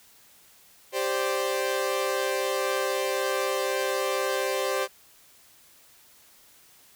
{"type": "chord", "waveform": "sawtooth", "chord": "G suspended fourth", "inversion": "none", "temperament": "equal", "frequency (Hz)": [392, 523.3, 587.3], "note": ["G4", "C5", "D5"], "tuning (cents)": [0, 0, 0], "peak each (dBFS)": [-26, -24, -28], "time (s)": [0.92, 4.88], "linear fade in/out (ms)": 50, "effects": ["white hiss -56 dBFS RMS until 6.95 s"]}